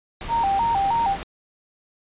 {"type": "noise", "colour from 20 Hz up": "pink", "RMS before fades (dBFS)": -33, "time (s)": [0.21, 1.23], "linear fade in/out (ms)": 0}
{"type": "tone with vibrato", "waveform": "sine", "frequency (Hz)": 854, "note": "G#5", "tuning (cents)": 48, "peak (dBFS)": -18, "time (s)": [0.28, 1.17], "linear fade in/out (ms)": 50, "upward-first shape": "square", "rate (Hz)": 3.2, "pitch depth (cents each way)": 140}
{"effects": ["resampled to 8000 Hz"]}